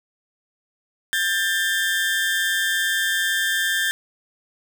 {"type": "tone pair together", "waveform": "30% pulse", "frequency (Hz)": [1595, 1777.4], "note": ["G6", "A6"], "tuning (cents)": [30, 17], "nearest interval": "major second", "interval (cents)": 187, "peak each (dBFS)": [-20, -20], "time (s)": [1.13, 3.91], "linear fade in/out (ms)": 0, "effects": []}